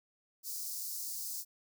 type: high-pass noise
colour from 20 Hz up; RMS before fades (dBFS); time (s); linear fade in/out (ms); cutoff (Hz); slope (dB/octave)
white; -40; 0.43-1.45; 50; 4600; 48
effects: none